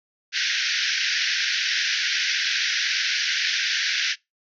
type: band-pass noise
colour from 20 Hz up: pink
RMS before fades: -24 dBFS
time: 0.32-4.16 s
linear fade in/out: 50 ms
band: 1500 to 6000 Hz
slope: 96 dB/octave
effects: noise-tail reverb RT60 0.2 s tail -24 dB re dry